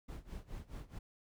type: noise with tremolo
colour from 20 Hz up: brown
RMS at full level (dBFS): -44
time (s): 0.08-0.99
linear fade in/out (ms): 10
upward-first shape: sine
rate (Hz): 4.7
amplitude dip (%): 90
effects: none